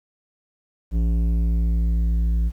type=tone with low-pass filter sweep; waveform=square; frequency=56.8 Hz; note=A#1; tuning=44 cents flat; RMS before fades=-20 dBFS; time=0.91-2.52 s; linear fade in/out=50 ms; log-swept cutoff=240 to 130 Hz; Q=0.8; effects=9-bit